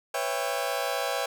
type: chord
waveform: sawtooth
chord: C# half-diminished seventh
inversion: third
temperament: just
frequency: 498.9 / 554.4 / 665.2 / 798.3 Hz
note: B4 / C#5 / E5 / G5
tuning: +17 / 0 / +16 / +31 cents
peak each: -30 / -28 / -29 / -29 dBFS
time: 0.14-1.26 s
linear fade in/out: 5 ms
effects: none

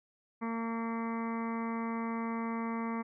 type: harmonic tone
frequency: 228.6 Hz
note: A#3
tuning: 34 cents flat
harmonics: 1 / 2 / 3 / 4 / 5 / 6 / 7 / 8 / 9 / 10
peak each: -34 / -43 / -48 / -42 / -42 / -53 / -55 / -54 / -48 / -55 dBFS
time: 0.41-3.03 s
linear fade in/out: 20 ms
effects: none

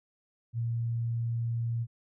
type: tone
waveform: sine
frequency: 116.54 Hz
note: A#2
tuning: in tune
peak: -28 dBFS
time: 0.53-1.87 s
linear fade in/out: 50 ms
effects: none

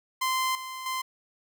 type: tone with level steps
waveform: sawtooth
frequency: 1038 Hz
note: C6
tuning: 14 cents flat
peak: -21 / -32 / -25 dBFS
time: 0.21-1.02 s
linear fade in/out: 10 ms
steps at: 0.55 / 0.86 s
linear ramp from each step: 2 ms
effects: none

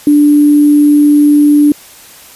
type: tone with sample-and-hold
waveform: sine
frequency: 293.7 Hz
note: D4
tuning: in tune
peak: -3 dBFS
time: 0.07-1.72 s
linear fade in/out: 2 ms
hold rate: 11025 Hz
effects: white hiss -36 dBFS RMS until 2.35 s + resampled to 32000 Hz

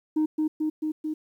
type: tone with echo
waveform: sine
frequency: 309.4 Hz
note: D#4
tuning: 10 cents flat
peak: -18 dBFS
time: 0.16-0.26 s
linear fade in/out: 10 ms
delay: 220 ms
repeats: 4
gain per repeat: -2 dB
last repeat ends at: 1.14 s
effects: tanh soft clip ceiling -19 dBFS + 10-bit

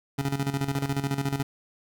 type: tone with tremolo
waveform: 25% pulse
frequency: 138.59 Hz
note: C#3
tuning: in tune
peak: -20 dBFS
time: 0.18-1.43 s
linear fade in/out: 10 ms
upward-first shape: square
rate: 14 Hz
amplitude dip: 70%
effects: none

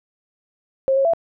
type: tone with pitch steps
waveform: sine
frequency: 535 / 544 / 668 Hz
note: C5 / C#5 / E5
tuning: +38 / -33 / +23 cents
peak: -14 dBFS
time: 0.88-1.135 s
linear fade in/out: 0 ms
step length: 85 ms
effects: none

